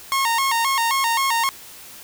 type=tone with vibrato; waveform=sawtooth; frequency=1000 Hz; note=B5; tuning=21 cents sharp; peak=-14 dBFS; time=0.12-1.49 s; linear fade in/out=0 ms; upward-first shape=square; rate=3.8 Hz; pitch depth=140 cents each way; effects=white hiss -41 dBFS RMS until 2.03 s